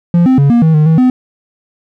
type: tone with pitch steps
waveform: triangle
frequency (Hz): 172.4 / 259.9 / 140.5 / 236.6 / 160.2 / 152.6 / 160.8 / 253.5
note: F3 / C4 / C#3 / A#3 / E3 / D#3 / E3 / B3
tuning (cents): -22 / -11 / +24 / +26 / -49 / -33 / -43 / +45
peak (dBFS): -3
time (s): 0.14-1.1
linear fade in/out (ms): 2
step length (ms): 120
effects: none